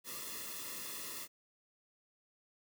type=noise with comb filter; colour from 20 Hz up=white; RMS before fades=-44 dBFS; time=0.04-1.28 s; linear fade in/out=50 ms; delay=1.3 ms; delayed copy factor=-1; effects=none